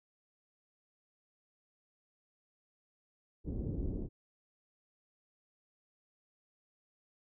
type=low-pass noise; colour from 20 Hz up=pink; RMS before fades=-37 dBFS; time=3.44-4.09 s; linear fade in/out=50 ms; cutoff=390 Hz; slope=24 dB/octave; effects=none